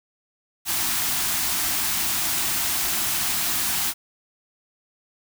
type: band-stop noise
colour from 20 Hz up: white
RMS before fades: -24 dBFS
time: 0.65-3.94 s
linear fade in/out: 50 ms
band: 380 to 640 Hz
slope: 96 dB/octave
effects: none